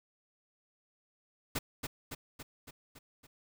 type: noise with echo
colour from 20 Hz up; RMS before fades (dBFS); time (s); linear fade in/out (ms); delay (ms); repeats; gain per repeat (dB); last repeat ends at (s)
pink; -33; 1.55-1.59; 10; 280; 6; -4; 3.27
effects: none